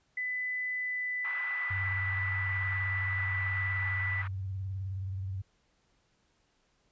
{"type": "tone with pitch glide", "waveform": "sine", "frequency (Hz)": [2001, 1975.7], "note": ["B6", "B6"], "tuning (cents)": [22, 0], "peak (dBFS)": -31, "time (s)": [0.17, 4.22], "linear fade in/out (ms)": 5, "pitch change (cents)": -22, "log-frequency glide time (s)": [0.71, 2.12]}
{"type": "band-pass noise", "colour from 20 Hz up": "pink", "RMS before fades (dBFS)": -43, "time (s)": [1.24, 4.28], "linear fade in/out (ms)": 10, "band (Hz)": [1100, 2000], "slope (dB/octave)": 24}
{"type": "tone with vibrato", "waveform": "sine", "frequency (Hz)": 95.5, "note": "G2", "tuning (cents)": -45, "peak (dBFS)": -33, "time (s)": [1.7, 5.42], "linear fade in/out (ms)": 10, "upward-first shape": "triangle", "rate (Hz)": 19, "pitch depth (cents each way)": 88}
{"effects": ["pink hiss -72 dBFS RMS until 6.91 s", "resampled to 16000 Hz"]}